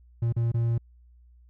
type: tone with dropouts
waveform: triangle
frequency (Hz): 116.54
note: A#2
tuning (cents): 0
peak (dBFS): -20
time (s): 0.22-0.78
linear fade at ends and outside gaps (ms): 5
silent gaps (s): 0.325-0.364 / 0.518-0.542
effects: added 60 Hz sine -52 dBFS peak until 1.49 s